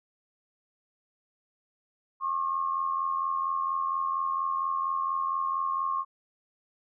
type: tone pair together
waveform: sine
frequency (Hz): 1082 / 1166.3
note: C#6 / D6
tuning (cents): -42 / -12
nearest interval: minor second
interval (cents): 130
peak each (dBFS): -27 / -34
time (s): 2.2-6.05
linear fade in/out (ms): 50
effects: none